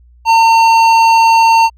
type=tone with hard clipping; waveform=sine; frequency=908 Hz; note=A#5; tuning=46 cents flat; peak=-7 dBFS; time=0.25-1.7 s; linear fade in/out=50 ms; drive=11 dB; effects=added 60 Hz sine -41 dBFS peak until 1.77 s